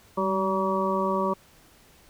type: harmonic tone with a mistuned harmonic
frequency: 190.5 Hz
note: G3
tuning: 49 cents flat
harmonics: 1 / 2 / 3 / 5 / 6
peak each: -29 / -29 / -29 / -29 / -29 dBFS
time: 0.17-1.34 s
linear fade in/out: 10 ms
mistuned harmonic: 1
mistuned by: +44 cents
effects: pink hiss -56 dBFS RMS until 2.09 s